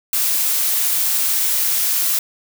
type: noise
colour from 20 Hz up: blue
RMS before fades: -18 dBFS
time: 0.13-2.19 s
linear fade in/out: 2 ms
effects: none